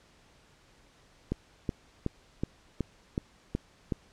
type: click train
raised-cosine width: 3 ms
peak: -16 dBFS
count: 8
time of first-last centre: 1.32-3.922 s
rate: 2.69 Hz
effects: pink hiss -61 dBFS RMS until 4.12 s + low-pass 7000 Hz 12 dB/octave